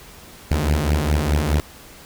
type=beating tone pair; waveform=sawtooth; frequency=72.1 / 76.9 Hz; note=D2 / D#2; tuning=-31 / -20 cents; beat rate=4.8 Hz; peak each=-16 dBFS; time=0.51-1.6 s; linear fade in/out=0 ms; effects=pink hiss -43 dBFS RMS until 2.05 s